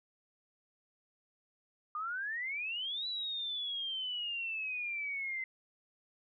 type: exponential two-way sweep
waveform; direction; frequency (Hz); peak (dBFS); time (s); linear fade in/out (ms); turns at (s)
sine; up then down; 1199 to 3980 to 2053; -35; 1.95-5.44; 2; 3.07
effects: none